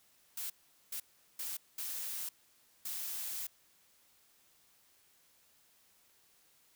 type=noise bursts at uneven times; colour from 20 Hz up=blue; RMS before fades=-40 dBFS; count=5; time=0.37-0.5 / 0.92-1 / 1.39-1.57 / 1.78-2.29 / 2.85-3.47 s; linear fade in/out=5 ms; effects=white hiss -68 dBFS RMS until 6.75 s